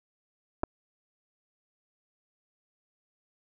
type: clicks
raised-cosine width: 1 ms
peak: -15 dBFS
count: 2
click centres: 0.634 / 0.637 s
effects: none